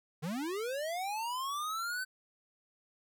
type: linear sweep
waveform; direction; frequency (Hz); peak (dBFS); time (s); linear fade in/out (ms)
square; up; 140.6 to 1539; -35; 0.22-2.05; 20
effects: none